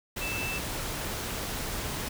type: tone in noise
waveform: sine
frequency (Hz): 2650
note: E7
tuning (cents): +9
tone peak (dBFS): -33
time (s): 0.21-0.59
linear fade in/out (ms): 10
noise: pink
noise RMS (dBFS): -34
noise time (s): 0.16-2.09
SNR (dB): -2
effects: none